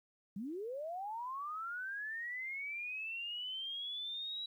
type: linear sweep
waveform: sine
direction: up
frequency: 180.9 to 3907 Hz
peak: -39 dBFS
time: 0.36-4.46 s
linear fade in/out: 5 ms
effects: 12-bit